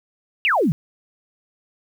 sine exponential sweep, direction down, 2962 to 135.9 Hz, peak -15 dBFS, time 0.45-0.72 s, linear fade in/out 0 ms, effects 8-bit

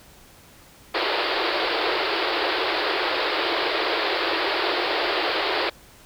pink band-pass noise, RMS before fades -24 dBFS, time 0.94-5.7 s, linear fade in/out 10 ms, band 320 to 4800 Hz, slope 96 dB/octave, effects pink hiss -50 dBFS RMS until 6.05 s

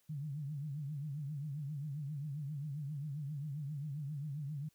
sine tone with vibrato, 145.6 Hz, D3, 15 cents flat, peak -38 dBFS, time 0.09-4.69 s, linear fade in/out 10 ms, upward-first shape triangle, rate 7.5 Hz, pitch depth 150 cents each way, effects white hiss -74 dBFS RMS until 4.74 s

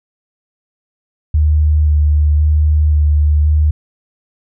sine tone with vibrato, 75.4 Hz, D2, 46 cents sharp, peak -8 dBFS, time 1.34-3.71 s, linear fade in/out 5 ms, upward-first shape square, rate 0.95 Hz, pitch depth 15 cents each way, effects none

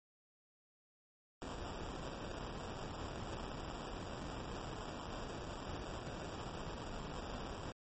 pink noise with sample-and-hold, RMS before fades -45 dBFS, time 1.42-7.72 s, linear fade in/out 0 ms, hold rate 2100 Hz, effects MP3 32 kbps

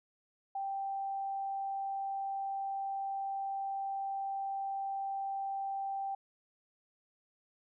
sine tone, 784 Hz, G5, in tune, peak -34 dBFS, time 0.55-6.15 s, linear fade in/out 5 ms, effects none

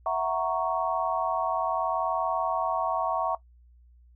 sine chord, F# dominant seventh, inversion third, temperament equal, 659.3 / 740 / 932.3 / 1108.7 Hz, E5 / F#5 / A#5 / C#6, 0 / 0 / 0 / 0 cents, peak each -29 / -30 / -31 / -30 dBFS, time 0.06-3.35 s, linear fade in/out 2 ms, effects noise-tail reverb RT60 0.1 s tail -17 dB re dry + added 60 Hz sine -53 dBFS peak until 4.15 s

